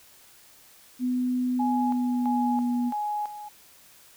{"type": "tone with pitch glide", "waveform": "sine", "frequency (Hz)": [250.6, 243.7], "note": ["B3", "B3"], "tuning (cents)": [25, -23], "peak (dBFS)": -23, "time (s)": [0.99, 2.93], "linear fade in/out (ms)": 50, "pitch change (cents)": -48, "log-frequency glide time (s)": [1.6, 2.63]}
{"type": "tone with tremolo", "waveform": "sine", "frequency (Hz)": 836, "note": "G#5", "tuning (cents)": 11, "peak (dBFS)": -26, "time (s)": [1.59, 3.49], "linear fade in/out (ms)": 10, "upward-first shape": "square", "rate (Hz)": 1.5, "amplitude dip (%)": 70}
{"effects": ["white hiss -54 dBFS RMS until 4.16 s"]}